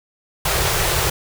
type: band-stop noise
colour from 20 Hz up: pink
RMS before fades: -19 dBFS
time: 0.45-1.1 s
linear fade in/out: 5 ms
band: 170 to 340 Hz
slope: 96 dB/octave
effects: none